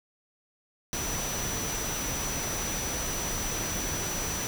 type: tone in noise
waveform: sine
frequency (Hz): 5920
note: F#8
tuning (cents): 0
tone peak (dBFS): -34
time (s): 0.93-4.47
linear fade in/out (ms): 0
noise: pink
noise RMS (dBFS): -33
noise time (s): 0.93-4.47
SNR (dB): -4
effects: none